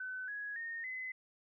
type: tone with pitch steps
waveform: sine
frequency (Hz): 1513 / 1669.1 / 1841.3 / 2031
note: F#6 / G#6 / A#6 / B6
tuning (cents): +38 / +8 / -22 / +48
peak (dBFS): -39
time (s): 0-1.12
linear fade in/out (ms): 5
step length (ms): 280
effects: none